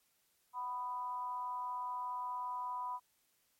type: tone with amplitude modulation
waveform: sine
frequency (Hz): 991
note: B5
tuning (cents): +6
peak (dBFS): -34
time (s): 0.53-3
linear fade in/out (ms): 50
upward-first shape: sine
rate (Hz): 245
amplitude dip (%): 65
effects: white hiss -75 dBFS RMS until 3.59 s + MP3 64 kbps